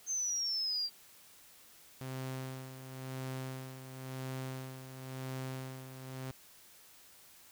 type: exponential sweep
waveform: sine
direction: down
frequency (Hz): 6360 to 4686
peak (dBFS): -32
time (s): 0.06-0.9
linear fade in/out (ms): 50
type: tone with tremolo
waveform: sawtooth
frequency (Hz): 130.81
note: C3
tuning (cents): 0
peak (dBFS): -34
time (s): 2.01-6.31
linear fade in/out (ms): 0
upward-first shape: sine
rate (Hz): 0.96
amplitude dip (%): 65
effects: white hiss -59 dBFS RMS until 7.51 s